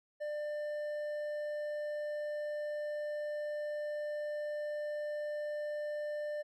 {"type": "tone with hard clipping", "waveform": "triangle", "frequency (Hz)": 596, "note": "D5", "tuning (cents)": 25, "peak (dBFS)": -37, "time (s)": [0.2, 6.43], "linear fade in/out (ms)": 20, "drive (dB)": 9, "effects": []}